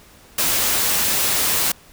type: noise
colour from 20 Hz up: white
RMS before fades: -19 dBFS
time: 0.38-1.72 s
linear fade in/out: 5 ms
effects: pink hiss -48 dBFS RMS until 1.92 s